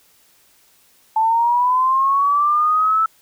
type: linear sweep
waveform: sine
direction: up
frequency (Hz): 874 to 1321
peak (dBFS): -13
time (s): 1.16-3.06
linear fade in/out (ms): 5
effects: white hiss -55 dBFS RMS until 3.21 s